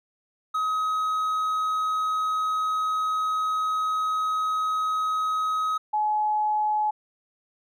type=tone pair in turn; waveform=triangle / sine; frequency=1268 / 849.5 Hz; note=D#6 / G#5; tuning=+32 / +39 cents; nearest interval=perfect fifth; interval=693 cents; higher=first; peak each=-21 dBFS; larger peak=neither; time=0.54-5.78 / 5.93-6.91 s; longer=first; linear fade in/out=10 ms; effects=none